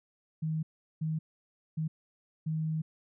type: tone bursts at uneven times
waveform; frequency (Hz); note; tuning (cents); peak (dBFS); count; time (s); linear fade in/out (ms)
sine; 157.8; D#3; +25; -29; 4; 0.42-0.63 / 1.01-1.19 / 1.77-1.88 / 2.46-2.82; 10
effects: none